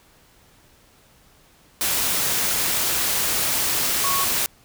sine tone in noise, 1106 Hz, C#6, 4 cents flat, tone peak -23 dBFS, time 4.04-4.24 s, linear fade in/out 0 ms, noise white, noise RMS -22 dBFS, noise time 1.81-4.46 s, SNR -4 dB, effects pink hiss -55 dBFS RMS until 4.64 s

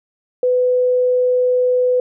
sine tone, 500 Hz, B4, 21 cents sharp, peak -12 dBFS, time 0.43-2 s, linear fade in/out 2 ms, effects none

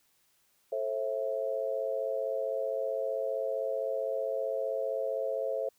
sine chord, A minor, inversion none, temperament equal with one note detuned, 440 / 535.5 / 659.3 Hz, A4 / C5 / E5, 0 / +40 / 0 cents, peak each -36 / -32 / -35 dBFS, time 0.72-5.69 s, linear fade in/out 5 ms, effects white hiss -70 dBFS RMS until 5.78 s

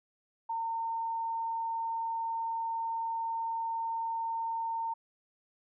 sine tone, 911 Hz, A#5, 40 cents flat, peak -31 dBFS, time 0.49-4.94 s, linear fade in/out 10 ms, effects none

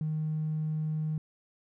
triangle tone, 155.3 Hz, D#3, 3 cents flat, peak -25 dBFS, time 0.01-1.18 s, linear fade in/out 2 ms, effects tanh soft clip ceiling -26 dBFS

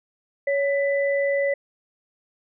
sine tone pair together, 559.8 / 1993 Hz, C#5 / B6, +17 / +15 cents, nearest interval octave + minor seventh, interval 2198 cents, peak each -20 / -27 dBFS, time 0.47-1.54 s, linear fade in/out 5 ms, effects none

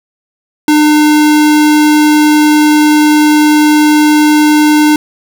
square tone, 301.7 Hz, D4, 47 cents sharp, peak -5 dBFS, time 0.68-4.96 s, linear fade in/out 2 ms, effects none

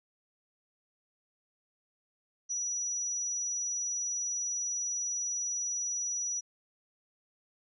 sine tone, 5860 Hz, F#8, 18 cents flat, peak -31 dBFS, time 2.49-6.41 s, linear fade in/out 20 ms, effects none

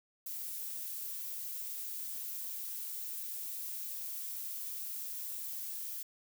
violet noise, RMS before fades -41 dBFS, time 0.26-6.03 s, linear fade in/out 5 ms, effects none

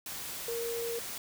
sine tone in noise, 466.2 Hz, A#4, in tune, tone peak -33 dBFS, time 0.48-0.99 s, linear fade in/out 2 ms, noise white, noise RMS -40 dBFS, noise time 0.06-1.18 s, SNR +4 dB, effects none

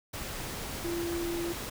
sine tone in noise, 341.3 Hz, F4, 40 cents flat, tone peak -31 dBFS, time 0.84-1.53 s, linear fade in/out 10 ms, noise pink, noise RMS -38 dBFS, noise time 0.13-1.7 s, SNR +4 dB, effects none

